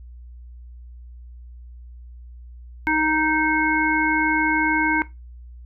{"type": "harmonic tone", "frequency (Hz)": 311.1, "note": "D#4", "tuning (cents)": 0, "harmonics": [1, 3, 5, 7], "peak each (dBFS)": [-23, -23, -23, -23], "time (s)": [2.87, 5.02], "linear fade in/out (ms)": 0, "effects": ["noise-tail reverb RT60 0.2 s tail -17 dB re dry", "added 60 Hz sine -38 dBFS peak until 5.65 s"]}